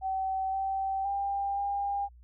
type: tone with pitch steps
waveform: sine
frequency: 765 / 774 / 796 / 803 Hz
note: G5 / G5 / G5 / G5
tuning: -42 / -22 / +26 / +41 cents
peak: -28 dBFS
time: 0.01-2.09 s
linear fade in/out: 50 ms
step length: 520 ms
effects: added 60 Hz sine -51 dBFS peak until 2.23 s